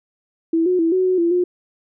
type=tone with pitch steps; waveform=sine; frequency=328.4 / 363.9 / 329.4 / 371.6 / 369.3 / 339.4 / 357.4 Hz; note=E4 / F#4 / E4 / F#4 / F#4 / F4 / F4; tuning=-6 / -29 / -1 / +7 / -3 / -49 / +40 cents; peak=-14 dBFS; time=0.53-1.44 s; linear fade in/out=5 ms; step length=130 ms; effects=none